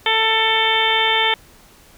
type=harmonic tone; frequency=444.1 Hz; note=A4; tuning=16 cents sharp; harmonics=1 / 2 / 3 / 4 / 5 / 6 / 7 / 8; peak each=-25 / -20 / -27 / -23 / -21 / -30 / -21 / -22 dBFS; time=0.06-1.34 s; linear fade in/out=2 ms; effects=pink hiss -48 dBFS RMS until 1.97 s